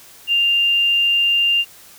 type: tone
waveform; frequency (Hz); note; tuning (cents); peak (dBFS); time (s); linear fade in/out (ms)
sine; 2794; F7; 0; -13; 0.27-1.65; 50
effects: white hiss -44 dBFS RMS until 1.98 s